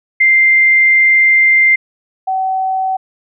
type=tone pair in turn; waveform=sine; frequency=2093 / 759 Hz; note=C7 / F#5; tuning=0 / +44 cents; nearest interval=octave + tritone; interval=1756 cents; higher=first; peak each=-6 / -13 dBFS; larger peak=first; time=0.2-1.76 / 2.27-2.97 s; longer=first; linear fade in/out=10 ms; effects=none